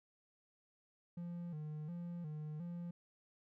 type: tone with vibrato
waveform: triangle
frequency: 162.4 Hz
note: E3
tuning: 26 cents flat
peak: -40 dBFS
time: 1.17-2.91 s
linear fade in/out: 5 ms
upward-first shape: square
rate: 1.4 Hz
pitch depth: 110 cents each way
effects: none